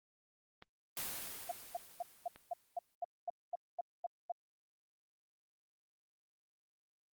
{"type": "clicks", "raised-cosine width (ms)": 0.3, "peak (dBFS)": -36, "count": 4, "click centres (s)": [0.624, 1.085, 1.273, 2.36]}
{"type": "noise with exponential decay", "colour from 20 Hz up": "white", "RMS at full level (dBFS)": -39, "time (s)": [0.97, 2.95], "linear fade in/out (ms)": 1, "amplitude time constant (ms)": 430}
{"type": "tone bursts", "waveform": "sine", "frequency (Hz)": 698.5, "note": "F5", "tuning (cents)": 0, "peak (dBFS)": -35, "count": 12, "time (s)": [1.49, 4.32], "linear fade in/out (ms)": 5, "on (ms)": 25, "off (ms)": 230}
{"effects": ["Opus 24 kbps"]}